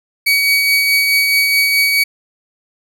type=tone with tremolo; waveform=30% pulse; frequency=2260 Hz; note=C#7; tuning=33 cents sharp; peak=-7 dBFS; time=0.26-2.04 s; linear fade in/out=10 ms; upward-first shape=triangle; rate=4.7 Hz; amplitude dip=35%; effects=none